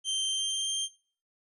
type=tone with pitch glide; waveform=sawtooth; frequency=3136 to 3171 Hz; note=G7 to G7; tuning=0 to +19 cents; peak=-25 dBFS; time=0.04-0.89 s; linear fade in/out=50 ms; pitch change=+19 cents; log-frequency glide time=0.28-0.7 s; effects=noise-tail reverb RT60 0.4 s tail -17 dB re dry + resampled to 24000 Hz